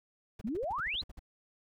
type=noise bursts; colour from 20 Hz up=brown; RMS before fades=-45 dBFS; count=11; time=0.39-1.194 s; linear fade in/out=5 ms; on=24 ms; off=54 ms
type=exponential sweep; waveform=sine; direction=up; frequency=193.5 to 4300 Hz; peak=-32 dBFS; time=0.44-1.02 s; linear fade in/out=10 ms
effects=none